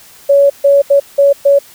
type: tone bursts at uneven times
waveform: sine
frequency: 562 Hz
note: C#5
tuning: 24 cents sharp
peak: -4 dBFS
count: 5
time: 0.29-0.5 / 0.64-0.82 / 0.9-1 / 1.18-1.33 / 1.45-1.59 s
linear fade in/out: 10 ms
effects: white hiss -40 dBFS RMS until 1.74 s